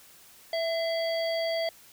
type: harmonic tone with a mistuned harmonic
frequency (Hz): 659.3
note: E5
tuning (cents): 0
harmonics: 1 / 3 / 5 / 7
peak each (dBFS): -27 / -37 / -39 / -37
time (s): 0.53-1.69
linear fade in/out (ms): 2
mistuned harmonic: 3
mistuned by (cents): +44
effects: white hiss -54 dBFS RMS until 1.92 s